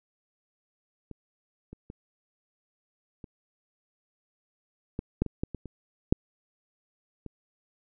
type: clicks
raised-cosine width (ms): 3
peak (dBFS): -28 / -30 / -28 / -29 / -18 / -11 / -21 / -15 / -22 / -27 / -6 / -26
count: 12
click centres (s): 1.113 / 1.73 / 1.901 / 3.242 / 4.991 / 5.22 / 5.263 / 5.435 / 5.547 / 5.657 / 6.125 / 7.263
effects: none